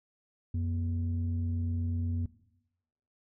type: tone pair together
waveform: sine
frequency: 89.38 / 240 Hz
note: F2 / B3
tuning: +41 / -49 cents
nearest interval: octave + perfect fourth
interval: 1710 cents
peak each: -28 / -37 dBFS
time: 0.54-2.26 s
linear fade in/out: 5 ms
effects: noise-tail reverb RT60 0.9 s tail -18 dB re dry + tanh soft clip ceiling -23 dBFS